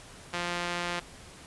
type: tone with band-pass filter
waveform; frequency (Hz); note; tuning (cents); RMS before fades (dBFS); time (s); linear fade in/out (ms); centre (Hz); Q
sawtooth; 174.61; F3; 0; -33; 0.33-1; 10; 2300; 0.62
effects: pink hiss -49 dBFS RMS until 1.46 s + resampled to 24000 Hz